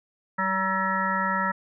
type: harmonic tone with a mistuned harmonic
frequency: 190 Hz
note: F#3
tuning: 46 cents sharp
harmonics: 1 / 3 / 5 / 7 / 9 / 10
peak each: -31 / -35 / -28 / -27 / -32 / -31 dBFS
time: 0.38-1.52 s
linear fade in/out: 10 ms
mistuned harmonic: 1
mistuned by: +19 cents
effects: none